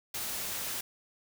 white noise, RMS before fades -36 dBFS, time 0.14-0.81 s, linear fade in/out 5 ms, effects none

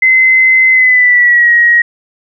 sine tone with pitch glide, 2053 to 1893.5 Hz, C7 to A#6, -33 to +27 cents, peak -4 dBFS, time 0.02-1.82 s, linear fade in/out 5 ms, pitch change -140 cents, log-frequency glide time 0.71-1.51 s, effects none

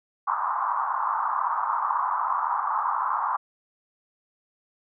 pink band-pass noise, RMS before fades -26 dBFS, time 0.27-3.37 s, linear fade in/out 10 ms, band 910 to 1200 Hz, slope 48 dB/octave, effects none

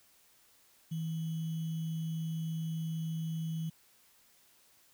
sine tone with sample-and-hold, 161.7 Hz, E3, 33 cents flat, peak -33 dBFS, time 0.91-3.7 s, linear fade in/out 10 ms, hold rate 3150 Hz, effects white hiss -65 dBFS RMS until 4.93 s

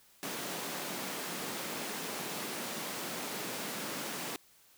pink high-pass noise, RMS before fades -39 dBFS, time 0.23-4.36 s, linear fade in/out 0 ms, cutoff 180 Hz, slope 24 dB/octave, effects white hiss -63 dBFS RMS until 4.77 s

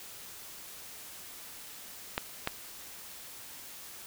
clicks, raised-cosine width 0.3 ms, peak -13 dBFS, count 2, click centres 2.179 / 2.474 s, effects white hiss -47 dBFS RMS until 4.06 s

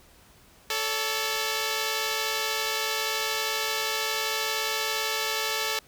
5% pulse tone pair together, 439.6 / 567 Hz, A4 / C#5, -2 / +39 cents, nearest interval major third, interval 441 cents, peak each -16 / -20 dBFS, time 0.7-5.79 s, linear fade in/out 2 ms, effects pink hiss -56 dBFS RMS until 5.87 s

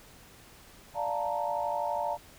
sine chord, Bb major seventh, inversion first, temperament equal, 587.3 / 698.5 / 880 / 932.3 Hz, D5 / F5 / A5 / Bb5, 0 / 0 / 0 / 0 cents, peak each -34 dBFS, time 0.94-2.18 s, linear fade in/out 50 ms, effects pink hiss -54 dBFS RMS until 2.38 s

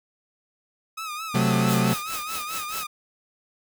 sawtooth tone with vibrato, 1258 Hz, D#6, 19 cents sharp, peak -27 dBFS, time 0.97-2.87 s, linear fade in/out 10 ms, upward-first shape sine, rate 4.6 Hz, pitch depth 80 cents each way
40% pulse chord, F# diminished, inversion second, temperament equal, 130.81 / 185 / 220 Hz, C3 / F#3 / A3, 0 / 0 / 0 cents, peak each -23 dBFS, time 1.34-1.94 s, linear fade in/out 10 ms
white noise with tremolo, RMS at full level -31 dBFS, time 1.68-2.84 s, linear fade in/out 5 ms, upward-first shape triangle, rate 4.8 Hz, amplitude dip 100%
effects none

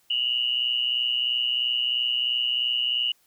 sine tone pair together, 2837 / 2960 Hz, F7 / F#7, +27 / 0 cents, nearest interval minor second, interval 73 cents, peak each -25 dBFS, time 0.1-3.12 s, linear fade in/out 5 ms, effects white hiss -64 dBFS RMS until 3.26 s

